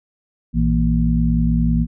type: harmonic tone with a mistuned harmonic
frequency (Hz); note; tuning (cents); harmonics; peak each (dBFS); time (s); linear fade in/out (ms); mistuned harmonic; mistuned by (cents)
58.27; A#1; 0; 1 / 2 / 3 / 4; -18 / -28 / -18 / -19; 0.53-1.87; 50; 3; -120
effects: none